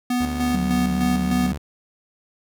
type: tone with tremolo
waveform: square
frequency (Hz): 246.9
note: B3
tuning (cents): 0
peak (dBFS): -20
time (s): 0.1-1.52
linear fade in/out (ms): 5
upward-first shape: square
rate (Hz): 3.3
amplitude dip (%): 50
type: tone with pitch glide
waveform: sawtooth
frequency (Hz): 73.42 to 74.23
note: D2 to D2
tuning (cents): 0 to +19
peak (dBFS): -24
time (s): 0.2-1.58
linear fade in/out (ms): 10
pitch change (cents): +19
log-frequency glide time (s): 0.51-0.83
type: tone with vibrato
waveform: sine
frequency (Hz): 185.2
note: F#3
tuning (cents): +2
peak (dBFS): -21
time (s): 0.54-1.53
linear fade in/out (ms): 5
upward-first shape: sine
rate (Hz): 9.7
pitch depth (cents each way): 58
effects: none